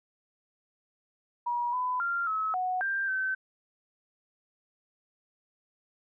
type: tone with pitch steps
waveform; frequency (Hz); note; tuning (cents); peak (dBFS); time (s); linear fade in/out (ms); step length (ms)
sine; 960 / 1002 / 1388 / 1290 / 737 / 1584 / 1536; B5 / B5 / F6 / E6 / F#5 / G6 / G6; -49 / +25 / -11 / -38 / -7 / +18 / -36; -27; 1.46-3.35; 10; 270
effects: none